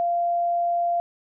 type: tone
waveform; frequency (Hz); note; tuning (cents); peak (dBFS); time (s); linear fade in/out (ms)
sine; 692; F5; -16; -20; 0-1; 0
effects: none